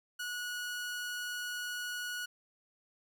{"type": "tone", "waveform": "sawtooth", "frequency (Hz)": 1461, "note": "F#6", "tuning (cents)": -22, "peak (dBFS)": -33, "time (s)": [0.19, 2.26], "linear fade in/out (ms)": 10, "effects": []}